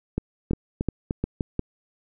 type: two click trains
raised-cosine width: 3 ms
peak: -12 / -11 dBFS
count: 4 / 5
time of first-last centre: 0.51-1.408 / 0.18-1.593 s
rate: 3.34 / 2.83 Hz
effects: none